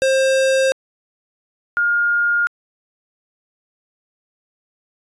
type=tone pair in turn; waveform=square / sine; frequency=531 / 1417.6 Hz; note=C5 / F6; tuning=+25 / +25 cents; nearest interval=octave + perfect fourth; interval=1700 cents; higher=second; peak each=-14 dBFS; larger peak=neither; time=0.02-0.72 / 1.77-2.47 s; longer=neither; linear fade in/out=0 ms; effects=resampled to 22050 Hz